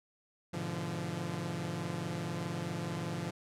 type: chord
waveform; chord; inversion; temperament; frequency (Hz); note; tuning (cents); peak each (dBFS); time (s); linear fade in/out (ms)
sawtooth; G# diminished seventh; none; equal with one note detuned; 103.83 / 123.47 / 146.83 / 171.61; G#2 / B2 / D3 / F3; 0 / 0 / 0 / -30; -40 / -40 / -37 / -34; 0.53-3.31; 10
effects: low-pass 10000 Hz 12 dB/octave